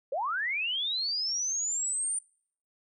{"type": "linear sweep", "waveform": "sine", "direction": "up", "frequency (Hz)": [493.9, 9140], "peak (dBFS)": -28, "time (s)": [0.12, 2.19], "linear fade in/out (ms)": 5, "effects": ["noise-tail reverb RT60 0.6 s tail -26 dB re dry"]}